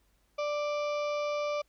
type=harmonic tone; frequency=589 Hz; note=D5; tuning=5 cents sharp; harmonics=1 / 2 / 4 / 5 / 6 / 7 / 8 / 9 / 10; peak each=-30 / -37 / -41 / -52 / -51 / -57 / -51 / -54 / -55 dBFS; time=0.38-1.62 s; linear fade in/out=10 ms; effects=added 50 Hz sine -70 dBFS peak until 1.68 s + pink hiss -72 dBFS RMS until 1.68 s